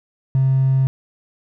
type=tone with hard clipping; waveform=triangle; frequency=133 Hz; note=C3; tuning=29 cents sharp; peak=-13 dBFS; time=0.35-0.87 s; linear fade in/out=0 ms; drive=3 dB; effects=none